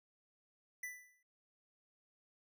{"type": "tone with exponential decay", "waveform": "square", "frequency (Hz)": 1986, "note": "B6", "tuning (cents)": 9, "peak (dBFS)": -40, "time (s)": [0.83, 1.23], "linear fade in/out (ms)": 5, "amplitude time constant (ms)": 86, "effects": []}